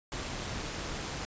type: noise with amplitude modulation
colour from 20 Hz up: pink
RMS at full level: -36 dBFS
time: 0.12-1.25 s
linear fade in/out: 0 ms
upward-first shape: sine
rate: 137 Hz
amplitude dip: 25%
effects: resampled to 16000 Hz